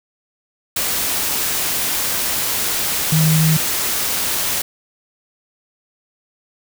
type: tone in noise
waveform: sine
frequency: 157.9 Hz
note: D#3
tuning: 26 cents sharp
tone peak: -12 dBFS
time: 3.12-3.57 s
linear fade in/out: 5 ms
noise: white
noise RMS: -20 dBFS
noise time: 0.76-4.62 s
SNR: +5 dB
effects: none

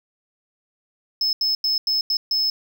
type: tone bursts at uneven times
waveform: triangle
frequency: 5210 Hz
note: E8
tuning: 21 cents flat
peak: -17 dBFS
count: 6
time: 1.21-1.33 / 1.41-1.55 / 1.64-1.78 / 1.87-2.01 / 2.1-2.17 / 2.31-2.5 s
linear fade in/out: 2 ms
effects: none

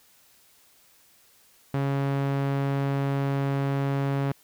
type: tone with low-pass filter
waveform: sawtooth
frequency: 138.5 Hz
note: C#3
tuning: 1 cent flat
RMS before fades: -26 dBFS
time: 1.74-4.32 s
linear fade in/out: 2 ms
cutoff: 2500 Hz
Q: 0.5
effects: white hiss -59 dBFS RMS until 4.43 s

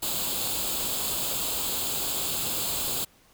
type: noise with comb filter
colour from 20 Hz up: white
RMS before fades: -29 dBFS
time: 0.02-3.05 s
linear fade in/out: 10 ms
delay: 0.26 ms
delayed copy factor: +0.7
effects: pink hiss -59 dBFS RMS until 3.33 s

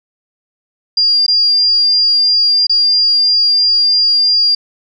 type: tone with dropouts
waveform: sine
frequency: 4801 Hz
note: D8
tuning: 37 cents sharp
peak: -8 dBFS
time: 0.97-4.55 s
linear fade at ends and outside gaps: 5 ms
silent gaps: 1.265-1.28 / 2.669-2.695 s
effects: none

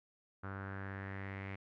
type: tone with low-pass filter sweep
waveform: sawtooth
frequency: 97.4 Hz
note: G2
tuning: 11 cents flat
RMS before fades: -44 dBFS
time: 0.43-1.56 s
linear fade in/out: 10 ms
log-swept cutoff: 1400 to 2200 Hz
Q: 5
effects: none

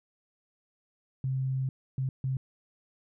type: tone bursts at uneven times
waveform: sine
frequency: 132 Hz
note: C3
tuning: 16 cents sharp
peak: -27 dBFS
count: 3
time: 1.24-1.69 / 1.98-2.09 / 2.24-2.37 s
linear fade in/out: 2 ms
effects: none

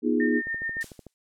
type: chord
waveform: sine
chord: F half-diminished seventh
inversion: second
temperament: equal with one note detuned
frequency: 243.1 / 311.1 / 349.2 / 415.3 Hz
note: Cb4 / Eb4 / F4 / Ab4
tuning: -27 / 0 / 0 / 0 cents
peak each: -24 / -25 / -30 / -28 dBFS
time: 0.02-0.42 s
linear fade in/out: 50 ms
type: tone with tremolo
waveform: sine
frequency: 1819 Hz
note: A#6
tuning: 43 cents flat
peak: -26 dBFS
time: 0.2-0.83 s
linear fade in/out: 2 ms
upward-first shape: sine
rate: 7 Hz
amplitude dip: 50%
type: click train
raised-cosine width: 2 ms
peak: -29 dBFS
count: 9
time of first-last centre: 0.47-1.067 s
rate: 13.4 Hz
type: noise with exponential decay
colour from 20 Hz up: blue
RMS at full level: -36 dBFS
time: 0.81-1.14 s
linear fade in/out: 0 ms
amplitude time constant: 71 ms
effects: low-pass 9000 Hz 12 dB/octave

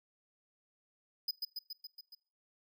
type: tone with echo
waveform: square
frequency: 5000 Hz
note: D#8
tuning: 8 cents sharp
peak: -32 dBFS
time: 1.28-1.31 s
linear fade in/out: 5 ms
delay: 140 ms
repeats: 6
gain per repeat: -3 dB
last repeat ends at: 2.15 s
effects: noise-tail reverb RT60 0.5 s tail -23 dB re dry

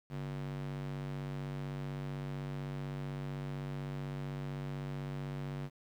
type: tone with high-pass filter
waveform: square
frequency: 47.9 Hz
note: G1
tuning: 39 cents flat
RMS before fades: -40 dBFS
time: 0.09-5.7 s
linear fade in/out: 50 ms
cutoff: 140 Hz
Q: 2
effects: low-pass 4000 Hz 12 dB/octave + 11-bit

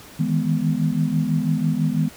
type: chord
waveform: sine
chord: E major seventh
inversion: third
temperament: equal with one note detuned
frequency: 155.56 / 161.61 / 207.7 / 246.9 Hz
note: D#3 / E3 / G#3 / B3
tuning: 0 / -34 / 0 / 0 cents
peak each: -24 / -22 / -25 / -24 dBFS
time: 0.19-2.09 s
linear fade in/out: 10 ms
effects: pink hiss -43 dBFS RMS until 2.16 s + high-pass 60 Hz 12 dB/octave

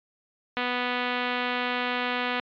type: tone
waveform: 5% pulse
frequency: 246.9 Hz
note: B3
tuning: in tune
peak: -14 dBFS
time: 0.57-2.4 s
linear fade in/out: 0 ms
effects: resampled to 11025 Hz

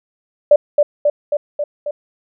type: tone with echo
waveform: sine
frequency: 587.3 Hz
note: D5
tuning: in tune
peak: -4 dBFS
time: 0.51-0.56 s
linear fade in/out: 5 ms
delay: 270 ms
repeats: 5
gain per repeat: -3 dB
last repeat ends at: 1.91 s
effects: none

